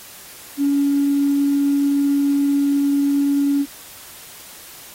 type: tone with tanh clipping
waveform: triangle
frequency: 282.2 Hz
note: C#4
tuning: 31 cents sharp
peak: -14 dBFS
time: 0.57-3.66 s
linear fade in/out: 50 ms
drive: 2 dB
effects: white hiss -40 dBFS RMS until 4.94 s + AAC 48 kbps

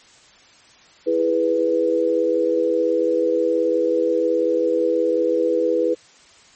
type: chord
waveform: sine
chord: E major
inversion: none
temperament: equal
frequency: 329.6 / 415.3 / 493.9 Hz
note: E4 / G#4 / B4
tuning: 0 / 0 / 0 cents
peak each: -22 / -23 / -18 dBFS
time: 1.06-5.95 s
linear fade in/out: 20 ms
effects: white hiss -50 dBFS RMS until 6.55 s + MP3 32 kbps

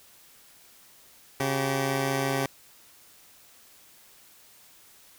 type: tone pair together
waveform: 10% pulse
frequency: 136.33 / 383.6 Hz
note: C#3 / G4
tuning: -28 / -37 cents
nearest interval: octave + tritone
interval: 1791 cents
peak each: -18 / -23 dBFS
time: 1.4-2.46 s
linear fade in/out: 2 ms
effects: white hiss -55 dBFS RMS until 5.18 s

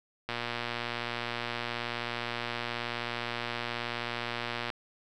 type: click train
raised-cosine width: 0.3 ms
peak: -17 dBFS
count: 526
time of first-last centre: 0.29-4.702 s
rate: 119 Hz
effects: none

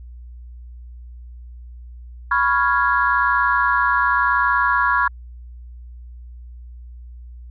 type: chord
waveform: sine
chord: C# dominant seventh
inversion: third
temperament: equal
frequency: 987.8 / 1108.7 / 1396.9 / 1661.2 Hz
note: B5 / C#6 / E#6 / G#6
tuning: 0 / 0 / 0 / 0 cents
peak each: -20 dBFS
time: 2.31-5.08 s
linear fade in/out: 5 ms
effects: tanh soft clip ceiling -4 dBFS + added 60 Hz sine -35 dBFS peak until 7.5 s

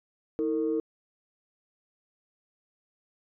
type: tone pair together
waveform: sine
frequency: 321.1 / 454.1 Hz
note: E4 / A#4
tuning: -45 / -45 cents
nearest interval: tritone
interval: 600 cents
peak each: -27 dBFS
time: 0.39-0.8 s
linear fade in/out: 0 ms
effects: tanh soft clip ceiling -19 dBFS

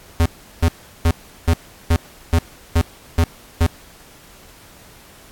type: tone bursts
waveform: square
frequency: 83.4 Hz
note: E2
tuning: 21 cents sharp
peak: -12 dBFS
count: 9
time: 0.2-3.664 s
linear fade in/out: 0 ms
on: 56 ms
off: 370 ms
effects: pink hiss -45 dBFS RMS until 5.31 s + AAC 64 kbps

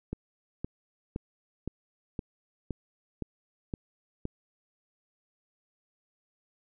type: click train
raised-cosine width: 3 ms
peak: -20 dBFS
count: 9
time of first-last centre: 0.13-4.254 s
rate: 1.94 Hz
effects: none

